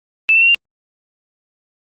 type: tone with pitch steps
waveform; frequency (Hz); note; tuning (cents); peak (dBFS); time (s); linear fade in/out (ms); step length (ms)
sine; 2637 / 2685 / 2733 / 2783; E7 / E7 / F7 / F7; 0 / +31 / -38 / -7; -8; 0.29-0.546; 0; 64
effects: Opus 32 kbps